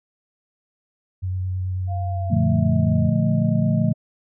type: tone with vibrato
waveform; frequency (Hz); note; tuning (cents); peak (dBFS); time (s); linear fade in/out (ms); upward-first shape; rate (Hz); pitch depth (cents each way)
sine; 92.5; F#2; 0; -22; 1.22-3.1; 20; square; 9.2; 11
type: tone with pitch glide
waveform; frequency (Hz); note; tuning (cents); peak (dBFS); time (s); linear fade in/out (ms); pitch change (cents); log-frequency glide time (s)
sine; 698.5 to 622.3; F5 to D#5; 0 to 0; -30; 1.87-3.94; 50; -200; 2.07-3.08
type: chord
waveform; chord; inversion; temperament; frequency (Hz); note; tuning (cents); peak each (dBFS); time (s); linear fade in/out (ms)
sine; Bb major seventh; none; equal; 116.54 / 146.83 / 174.61 / 220; Bb2 / D3 / F3 / A3; 0 / 0 / 0 / 0; -22; 2.3-3.93; 10
effects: none